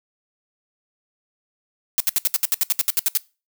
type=noise bursts; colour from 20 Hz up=blue; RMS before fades=-18 dBFS; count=14; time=1.98-3.173 s; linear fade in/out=0 ms; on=23 ms; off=67 ms; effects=noise-tail reverb RT60 0.3 s tail -22 dB re dry